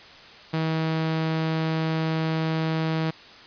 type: tone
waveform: sawtooth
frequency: 160.2 Hz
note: E3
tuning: 49 cents flat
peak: -19 dBFS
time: 0.53-3.11 s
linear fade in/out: 10 ms
effects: white hiss -46 dBFS RMS until 3.46 s + resampled to 11025 Hz